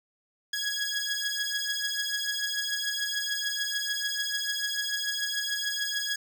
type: beating tone pair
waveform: 15% pulse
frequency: 1661.2 / 1668 Hz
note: G#6 / G#6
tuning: 0 / +7 cents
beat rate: 6.8 Hz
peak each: -25 dBFS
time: 0.53-6.16 s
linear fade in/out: 5 ms
effects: none